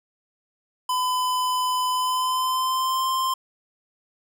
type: tone with pitch glide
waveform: square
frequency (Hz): 1008 to 1047.2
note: B5 to C6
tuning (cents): +35 to +1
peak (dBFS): -22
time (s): 0.89-3.34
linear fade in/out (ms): 5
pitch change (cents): +66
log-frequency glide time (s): 1.9-3.07
effects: none